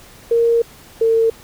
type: tone pair in turn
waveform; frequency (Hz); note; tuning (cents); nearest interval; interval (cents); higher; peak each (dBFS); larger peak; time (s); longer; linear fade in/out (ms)
sine; 465.1 / 452.6; A#4 / A4; -4 / +49; unison; 47; first; -11; neither; 0.31-0.62 / 1.01-1.3; first; 5
effects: pink hiss -43 dBFS RMS until 1.43 s